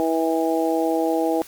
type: harmonic tone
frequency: 162.6 Hz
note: E3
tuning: 23 cents flat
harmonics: 2 / 3 / 4 / 5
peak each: -22 / -24 / -25 / -26 dBFS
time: 0-1.42 s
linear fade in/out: 0 ms
effects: white hiss -44 dBFS RMS until 1.47 s + Opus 48 kbps